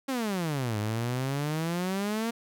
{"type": "exponential two-way sweep", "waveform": "sawtooth", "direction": "down then up", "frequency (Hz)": [277.2, 103.4, 234.4], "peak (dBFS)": -24, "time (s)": [0.08, 2.31], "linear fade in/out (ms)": 10, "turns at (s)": 0.78, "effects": []}